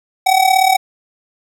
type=tone with amplitude modulation; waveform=square; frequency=758 Hz; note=F#5; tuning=42 cents sharp; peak=-7 dBFS; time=0.26-0.77 s; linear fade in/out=10 ms; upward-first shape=sine; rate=36.8 Hz; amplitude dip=75%; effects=none